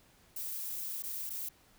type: noise with dropouts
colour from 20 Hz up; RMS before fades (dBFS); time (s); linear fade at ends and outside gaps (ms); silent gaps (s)
violet; -39; 0.36-1.49; 5; 1.024-1.035 / 1.296-1.303
effects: pink hiss -64 dBFS RMS until 1.78 s